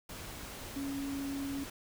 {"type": "tone in noise", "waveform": "sine", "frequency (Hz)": 277.2, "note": "C#4", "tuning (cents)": 0, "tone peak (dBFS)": -35, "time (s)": [0.76, 1.64], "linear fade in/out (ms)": 5, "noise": "pink", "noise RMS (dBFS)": -45, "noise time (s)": [0.09, 1.7], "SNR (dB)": 7, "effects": []}